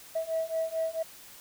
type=beating tone pair; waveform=sine; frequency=646 / 650.5 Hz; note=E5 / E5; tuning=-35 / -23 cents; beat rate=4.5 Hz; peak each=-31 / -30 dBFS; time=0.15-1.03 s; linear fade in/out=10 ms; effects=tanh soft clip ceiling -22 dBFS + white hiss -50 dBFS RMS until 1.4 s